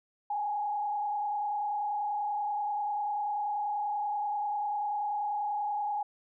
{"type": "tone with frequency modulation", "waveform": "sine", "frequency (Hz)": 829, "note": "G#5", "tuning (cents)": -3, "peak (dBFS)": -29, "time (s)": [0.3, 6.03], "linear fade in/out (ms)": 5, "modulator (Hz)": 30.3, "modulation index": 0.82, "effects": []}